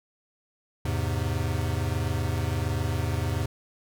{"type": "chord", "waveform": "square", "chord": "E augmented", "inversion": "none", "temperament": "equal", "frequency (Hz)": [82.41, 103.83, 130.81], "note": ["E2", "G#2", "B#2"], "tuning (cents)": [0, 0, 0], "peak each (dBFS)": [-30, -30, -32], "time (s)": [0.85, 3.46], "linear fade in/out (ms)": 5, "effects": []}